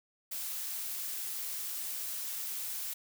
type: noise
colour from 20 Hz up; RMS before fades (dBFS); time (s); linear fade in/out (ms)
blue; -38; 0.31-2.94; 10
effects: none